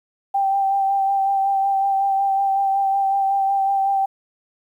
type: tone with vibrato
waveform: sine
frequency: 784 Hz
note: G5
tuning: in tune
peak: -16 dBFS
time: 0.34-4.06 s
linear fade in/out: 10 ms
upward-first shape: sine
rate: 5.4 Hz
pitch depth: 20 cents each way
effects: 9-bit